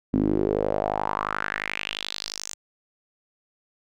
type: tone with band-pass filter sweep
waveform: sawtooth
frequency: 51.4 Hz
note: G#1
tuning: 17 cents flat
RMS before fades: -27 dBFS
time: 0.13-2.54 s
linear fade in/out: 5 ms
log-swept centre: 250 to 7000 Hz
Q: 4.1
effects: none